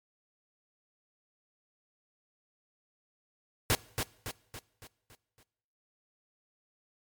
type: noise with echo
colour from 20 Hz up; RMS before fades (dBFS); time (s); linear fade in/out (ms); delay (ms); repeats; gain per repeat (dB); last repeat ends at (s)
pink; -26; 3.7-3.75; 0; 280; 6; -6; 5.43
effects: noise-tail reverb RT60 0.9 s tail -22 dB re dry + MP3 96 kbps